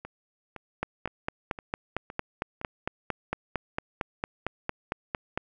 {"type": "two click trains", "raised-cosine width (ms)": 0.5, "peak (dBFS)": [-24, -13], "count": [6, 21], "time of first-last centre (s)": [[0.05, 2.614], [0.83, 5.375]], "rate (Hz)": [1.95, 4.4], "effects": []}